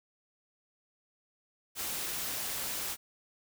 white noise, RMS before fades -36 dBFS, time 1.75-2.97 s, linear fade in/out 50 ms, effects none

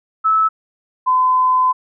sine tone pair in turn, 1304 / 1018.7 Hz, E6 / C6, -19 / -47 cents, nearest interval major third, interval 428 cents, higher first, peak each -11 dBFS, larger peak neither, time 0.24-0.49 / 1.06-1.73 s, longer second, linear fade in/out 20 ms, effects none

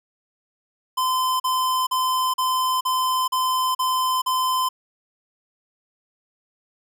square tone bursts, 1027 Hz, C6, 33 cents flat, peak -20 dBFS, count 8, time 0.97-4.69 s, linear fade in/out 10 ms, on 430 ms, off 40 ms, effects none

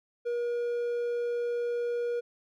triangle tone, 477.8 Hz, A#4, 43 cents sharp, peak -26 dBFS, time 0.25-2.21 s, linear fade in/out 20 ms, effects none

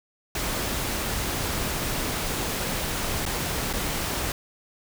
pink noise with dropouts, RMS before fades -28 dBFS, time 0.35-4.32 s, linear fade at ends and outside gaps 2 ms, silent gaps 3.254-3.262 / 3.73-3.735 s, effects none

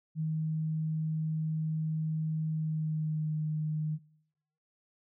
sine tone with pitch glide, 157.4 to 154.34 Hz, D#3 to D#3, +20 to -14 cents, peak -29 dBFS, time 0.15-3.99 s, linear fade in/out 50 ms, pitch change -34 cents, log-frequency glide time 2.5-3.35 s, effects noise-tail reverb RT60 0.8 s tail -23 dB re dry

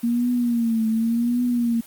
sine tone with vibrato, 233.1 Hz, A#3, in tune, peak -18 dBFS, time 0.03-1.81 s, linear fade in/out 10 ms, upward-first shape triangle, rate 0.89 Hz, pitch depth 99 cents each way, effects white hiss -46 dBFS RMS until 1.86 s + Opus 32 kbps

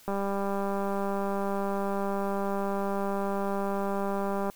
click train, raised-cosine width 1 ms, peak -18 dBFS, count 876, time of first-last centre 0.08-4.499 s, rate 198 Hz, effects white hiss -55 dBFS RMS until 4.55 s

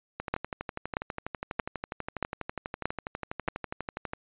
two click trains, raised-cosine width 0.5 ms, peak -11 / -18 dBFS, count 6 / 49, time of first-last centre 0.34-3.485 / 0.2-4.134 s, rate 1.59 / 12.2 Hz, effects resampled to 8000 Hz

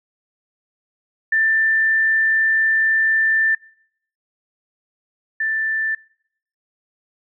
sine tone pair in turn, 1778 / 1769.4 Hz, A6 / A6, +18 / +9 cents, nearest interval unison, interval 9 cents, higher first, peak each -14 / -18 dBFS, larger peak first, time 1.32-3.55 / 5.4-5.95 s, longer first, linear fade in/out 5 ms, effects noise-tail reverb RT60 0.7 s tail -25 dB re dry

